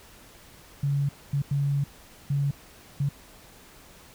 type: tone bursts at uneven times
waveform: sine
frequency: 141.2 Hz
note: C#3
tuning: 32 cents sharp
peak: -22 dBFS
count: 5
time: 0.83-1.09 / 1.33-1.42 / 1.51-1.84 / 2.3-2.51 / 3-3.09 s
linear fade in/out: 5 ms
effects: pink hiss -51 dBFS RMS until 4.14 s